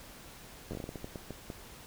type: slowing click train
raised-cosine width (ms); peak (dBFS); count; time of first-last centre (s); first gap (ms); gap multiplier
2; -26; 13; 0.71-1.502; 10; 1.31
effects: pink hiss -51 dBFS RMS until 1.86 s